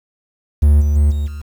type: tone with level steps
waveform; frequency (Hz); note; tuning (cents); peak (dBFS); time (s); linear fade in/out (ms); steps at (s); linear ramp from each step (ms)
triangle; 73.42; D2; 0; -5 / -10 / -7 / -14 / -23; 0.62-1.42; 10; 0.8 / 0.95 / 1.1 / 1.26; 20
effects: 7-bit